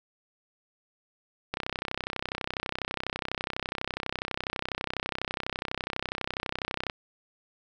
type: click train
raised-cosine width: 0.3 ms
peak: -14 dBFS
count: 173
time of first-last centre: 1.54-6.898 s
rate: 32.1 Hz
effects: none